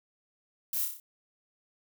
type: noise with echo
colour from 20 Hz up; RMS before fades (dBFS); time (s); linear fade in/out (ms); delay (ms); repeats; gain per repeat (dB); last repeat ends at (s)
violet; -32; 0.73-0.85; 2; 30; 5; -4; 1
effects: none